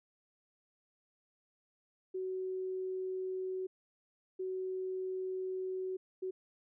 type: tone bursts at uneven times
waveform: sine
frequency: 374.1 Hz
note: F#4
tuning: 19 cents sharp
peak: -35 dBFS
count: 3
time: 2.14-3.67 / 4.39-5.97 / 6.22-6.31 s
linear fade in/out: 10 ms
effects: none